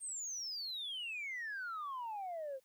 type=exponential sweep; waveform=sine; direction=down; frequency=8820 to 513 Hz; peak=-38 dBFS; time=0-2.6 s; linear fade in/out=50 ms; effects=tanh soft clip ceiling -37 dBFS + white hiss -75 dBFS RMS until 2.64 s